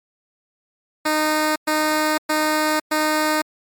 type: tone bursts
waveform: 10% pulse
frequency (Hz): 307.7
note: D#4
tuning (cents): -19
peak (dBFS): -9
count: 4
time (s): 1.05-3.42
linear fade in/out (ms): 10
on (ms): 510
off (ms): 110
effects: MP3 96 kbps